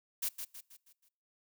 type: noise with echo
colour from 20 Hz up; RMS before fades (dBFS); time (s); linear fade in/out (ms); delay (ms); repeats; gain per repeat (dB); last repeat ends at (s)
blue; -34; 0.22-0.29; 10; 160; 5; -7; 1.09
effects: noise-tail reverb RT60 0.6 s tail -24 dB re dry

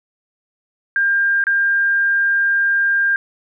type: tone with dropouts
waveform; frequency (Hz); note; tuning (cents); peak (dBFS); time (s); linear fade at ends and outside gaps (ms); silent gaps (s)
sine; 1600; G6; +35; -13; 0.96-3.16; 1; 1.44-1.468
effects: none

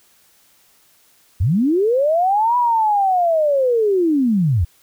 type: linear two-way sweep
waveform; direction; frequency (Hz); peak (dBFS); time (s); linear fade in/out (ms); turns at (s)
sine; up then down; 72.9 to 987.8 to 72.9; -13; 1.4-4.65; 10; 2.57
effects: white hiss -55 dBFS RMS until 4.82 s

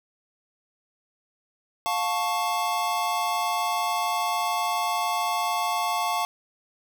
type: chord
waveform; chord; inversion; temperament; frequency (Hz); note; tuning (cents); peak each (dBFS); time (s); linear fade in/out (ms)
square; F augmented; none; equal with one note detuned; 707 / 880 / 1108.7; F5 / A5 / C#6; +21 / 0 / 0; -29; 1.86-6.25; 0
effects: none

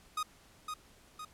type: tone with echo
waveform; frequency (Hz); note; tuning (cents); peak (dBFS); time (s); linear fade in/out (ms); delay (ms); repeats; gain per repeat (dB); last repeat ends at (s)
45% pulse; 1244.5; D#6; 0; -32; 0.17-0.23; 5; 510; 2; -5; 1.25
effects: pink hiss -61 dBFS RMS until 1.33 s + low-pass 12000 Hz 12 dB/octave

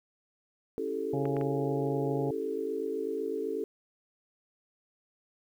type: chord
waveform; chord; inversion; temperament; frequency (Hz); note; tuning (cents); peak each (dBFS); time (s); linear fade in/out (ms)
sine; A dominant seventh; first; equal; 277.2 / 329.6 / 392 / 440; C#4 / E4 / G4 / A4; 0 / 0 / 0 / 0; -39 / -39 / -36 / -33; 0.78-3.64; 0
type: harmonic tone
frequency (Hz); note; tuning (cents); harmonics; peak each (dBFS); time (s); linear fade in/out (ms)
138.59; C#3; 0; 1 / 2 / 3 / 4 / 5 / 6; -33 / -41 / -39 / -40 / -41 / -42; 1.13-2.31; 5
type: clicks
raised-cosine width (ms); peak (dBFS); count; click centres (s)
0.5; -27; 3; 1.255 / 1.367 / 1.412
effects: 10-bit

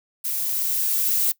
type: noise with level ramp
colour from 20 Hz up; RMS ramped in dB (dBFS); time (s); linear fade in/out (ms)
violet; -26 to -20; 0.24-1.32; 10
effects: noise-tail reverb RT60 0.1 s tail -20 dB re dry

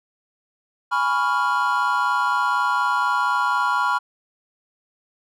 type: chord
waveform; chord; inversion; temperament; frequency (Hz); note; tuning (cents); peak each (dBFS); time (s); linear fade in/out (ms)
triangle; C# dominant seventh; second; equal with one note detuned; 830.6 / 987.8 / 1111.9 / 1396.9; G#5 / B5 / C#6 / E#6; 0 / 0 / +5 / 0; -26 / -20 / -23 / -21; 0.91-3.99; 20
effects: none

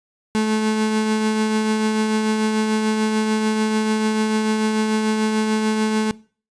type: tone with tremolo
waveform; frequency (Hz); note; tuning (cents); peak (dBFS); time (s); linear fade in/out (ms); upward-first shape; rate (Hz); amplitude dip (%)
35% pulse; 216.9; A3; -25; -14; 0.35-6.11; 0; triangle; 6.8; 35
effects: noise-tail reverb RT60 0.4 s tail -21 dB re dry + resampled to 22050 Hz

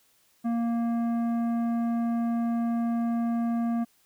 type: tone with tanh clipping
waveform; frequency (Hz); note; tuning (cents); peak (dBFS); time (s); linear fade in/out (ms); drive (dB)
sine; 233.1; A#3; 0; -26; 0.44-3.85; 20; 11
effects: white hiss -65 dBFS RMS until 4.05 s

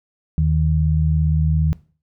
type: tone pair together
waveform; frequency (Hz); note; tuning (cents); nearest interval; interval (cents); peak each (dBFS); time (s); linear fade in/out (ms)
sine; 78.3 / 155.92; D#2 / D#3; +11 / +4; octave; 1193; -17; 0.38-1.73; 0
effects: noise-tail reverb RT60 0.4 s tail -20 dB re dry

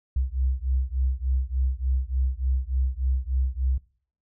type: beating tone pair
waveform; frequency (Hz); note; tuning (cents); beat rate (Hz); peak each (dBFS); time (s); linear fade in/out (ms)
sine; 63.3 / 66.7; B1 / C2; +43 / +34; 3.4; -25 / -26; 0.16-3.78; 5
effects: noise-tail reverb RT60 0.5 s tail -21 dB re dry

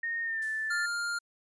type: tone with pitch glide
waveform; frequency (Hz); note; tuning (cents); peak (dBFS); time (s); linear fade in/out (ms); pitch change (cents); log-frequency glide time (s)
sine; 1847 to 1758.5; A#6 to A6; -16 to -1; -30; 0.03-0.86; 5; -85; 0.23-0.46
type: noise with exponential decay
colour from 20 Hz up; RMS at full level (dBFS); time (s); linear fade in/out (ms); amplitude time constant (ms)
violet; -43; 0.42-1.21; 1; 170
type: tone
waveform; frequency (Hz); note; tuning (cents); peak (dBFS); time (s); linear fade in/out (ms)
square; 1404; F6; +9; -31; 0.7-1.19; 10
effects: resampled to 22050 Hz

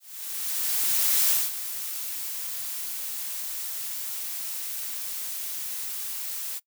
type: noise with ADSR envelope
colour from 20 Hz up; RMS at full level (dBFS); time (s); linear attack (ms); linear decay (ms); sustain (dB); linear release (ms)
blue; -21; 0-6.6; 1300; 210; -12; 30
effects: noise-tail reverb RT60 0.1 s tail -21 dB re dry

